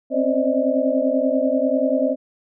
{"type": "tone cluster", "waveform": "sine", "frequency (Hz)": [259.7, 270, 520, 587, 629], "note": ["C4", "C#4", "C5", "D5", "D#5"], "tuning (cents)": [-13, -45, -11, -1, 19], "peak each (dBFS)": -23, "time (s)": [0.1, 2.16], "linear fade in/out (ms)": 50, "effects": []}